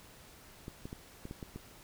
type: clicks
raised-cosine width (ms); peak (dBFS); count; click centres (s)
3; -29; 7; 0.681 / 0.855 / 0.929 / 1.254 / 1.311 / 1.428 / 1.56
effects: pink hiss -56 dBFS RMS until 1.83 s